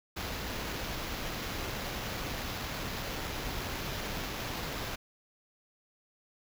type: noise with sample-and-hold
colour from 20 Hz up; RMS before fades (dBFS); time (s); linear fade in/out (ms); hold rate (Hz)
pink; -37; 0.16-4.96; 10; 8820
effects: none